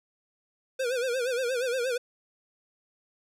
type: tone with vibrato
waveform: square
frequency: 499.3 Hz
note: B4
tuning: 19 cents sharp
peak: -27 dBFS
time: 0.79-1.98 s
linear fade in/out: 10 ms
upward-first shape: sine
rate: 8.5 Hz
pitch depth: 110 cents each way
effects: low-pass 11000 Hz 12 dB/octave